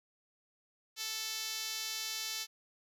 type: tone with band-pass filter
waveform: 5% pulse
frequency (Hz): 440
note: A4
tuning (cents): 0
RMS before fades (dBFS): -39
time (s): 0.96-2.47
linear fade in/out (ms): 50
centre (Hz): 7200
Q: 0.88
effects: none